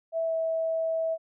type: tone with pitch glide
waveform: sine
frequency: 656 to 650.3 Hz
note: E5 to E5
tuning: -9 to -24 cents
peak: -25 dBFS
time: 0.12-1.18 s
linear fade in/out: 50 ms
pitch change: -15 cents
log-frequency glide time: 0.25-0.34 s
effects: none